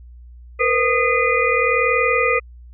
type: tone cluster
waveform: sine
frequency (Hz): 466.3 / 507 / 1237 / 2029 / 2444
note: A#4 / B4 / D#6 / B6 / D#7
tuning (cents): +1 / +45 / -10 / +46 / -32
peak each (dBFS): -21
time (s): 0.59-2.4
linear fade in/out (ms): 20
effects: added 60 Hz sine -38 dBFS peak until 2.73 s